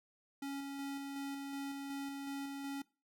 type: tone with tremolo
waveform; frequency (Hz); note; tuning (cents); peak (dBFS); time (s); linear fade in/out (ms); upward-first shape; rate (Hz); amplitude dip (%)
square; 277.8; C#4; +4; -40; 0.42-2.82; 5; square; 2.7; 25
effects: noise-tail reverb RT60 0.3 s tail -21 dB re dry